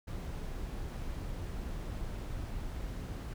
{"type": "noise", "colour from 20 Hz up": "brown", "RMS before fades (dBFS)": -39, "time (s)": [0.07, 3.34], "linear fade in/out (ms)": 10, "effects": []}